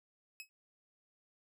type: tone with exponential decay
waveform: sawtooth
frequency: 2562 Hz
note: E7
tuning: 50 cents flat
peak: -38 dBFS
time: 0.4-0.49 s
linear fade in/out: 0 ms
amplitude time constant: 19 ms
effects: none